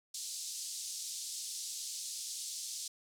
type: band-pass noise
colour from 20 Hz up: white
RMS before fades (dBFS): -42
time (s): 0.14-2.88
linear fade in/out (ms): 5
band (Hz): 4100 to 8800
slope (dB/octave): 24
effects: none